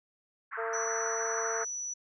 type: band-pass noise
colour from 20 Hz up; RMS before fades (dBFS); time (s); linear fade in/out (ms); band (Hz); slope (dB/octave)
pink; -38; 0.51-1.65; 20; 1100 to 1800; 48
type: harmonic tone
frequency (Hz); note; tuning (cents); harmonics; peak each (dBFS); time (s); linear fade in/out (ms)
226.3; A3; +49; 2 / 3 / 4 / 5 / 6 / 7 / 8 / 9; -35 / -38 / -43 / -49 / -44 / -45 / -55 / -57; 0.57-1.65; 20
type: tone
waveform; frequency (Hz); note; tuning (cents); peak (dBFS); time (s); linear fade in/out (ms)
sine; 5920; F#8; 0; -34; 0.73-1.94; 10
effects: none